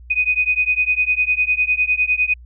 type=beating tone pair; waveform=sine; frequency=2489 / 2498.9 Hz; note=D#7 / D#7; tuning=0 / +7 cents; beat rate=9.9 Hz; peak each=-18 / -18 dBFS; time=0.1-2.34 s; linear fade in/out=10 ms; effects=added 60 Hz sine -38 dBFS peak until 2.45 s